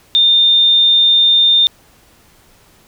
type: tone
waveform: sine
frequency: 3620 Hz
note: A7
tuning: 48 cents sharp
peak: -7 dBFS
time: 0.15-1.67 s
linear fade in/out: 0 ms
effects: pink hiss -49 dBFS RMS until 2.87 s